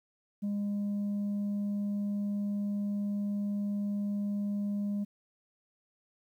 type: tone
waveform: sine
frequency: 203.7 Hz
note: G#3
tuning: 33 cents flat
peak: -27 dBFS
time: 0.42-5.05 s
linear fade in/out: 20 ms
effects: tanh soft clip ceiling -29 dBFS + 11-bit